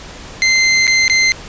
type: tone with dropouts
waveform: sawtooth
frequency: 2077 Hz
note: C7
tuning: 13 cents flat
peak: -6 dBFS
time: 0.42-1.32 s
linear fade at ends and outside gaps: 0 ms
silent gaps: 0.869-0.877 / 1.08-1.098 s
effects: pink hiss -33 dBFS RMS until 1.48 s + resampled to 16000 Hz